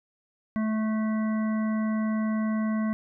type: harmonic tone with a mistuned harmonic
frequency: 217.5 Hz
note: A3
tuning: 20 cents flat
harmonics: 1 / 3 / 5 / 7 / 9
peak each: -24 / -38 / -39 / -45 / -43 dBFS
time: 0.56-2.93 s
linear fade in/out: 0 ms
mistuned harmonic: 5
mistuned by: +16 cents
effects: none